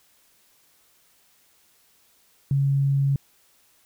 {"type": "tone", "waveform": "sine", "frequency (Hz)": 138.59, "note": "C#3", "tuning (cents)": 0, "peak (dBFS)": -18, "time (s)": [2.51, 3.16], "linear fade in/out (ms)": 2, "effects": ["white hiss -61 dBFS RMS until 3.85 s"]}